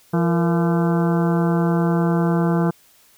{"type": "harmonic tone with a mistuned harmonic", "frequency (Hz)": 170, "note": "F3", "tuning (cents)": -46, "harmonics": [1, 2, 3, 4, 5, 6, 7, 8, 9], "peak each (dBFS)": [-17, -23, -27, -29, -31, -33, -34, -35, -36], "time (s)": [0.13, 2.71], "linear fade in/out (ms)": 10, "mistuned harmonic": 3, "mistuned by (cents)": -130, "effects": ["white hiss -54 dBFS RMS until 3.17 s"]}